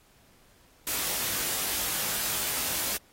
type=noise with comb filter; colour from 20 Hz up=white; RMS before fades=-30 dBFS; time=0.87-2.97 s; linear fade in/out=2 ms; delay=20 ms; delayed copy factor=+0.9; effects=pink hiss -61 dBFS RMS until 3.12 s + AAC 48 kbps